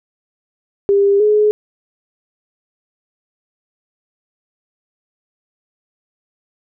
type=tone pair in turn; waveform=sine; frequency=400 / 422 Hz; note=G4 / G#4; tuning=+35 / +28 cents; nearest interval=minor second; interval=93 cents; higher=second; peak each=-9 dBFS; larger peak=neither; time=0.89-1.2 / 1.2-1.51 s; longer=neither; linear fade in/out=0 ms; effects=none